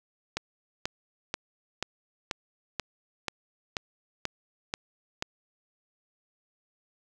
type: click train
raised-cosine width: 0.2 ms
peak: -12 dBFS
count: 11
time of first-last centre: 0.37-5.224 s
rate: 2.06 Hz
effects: none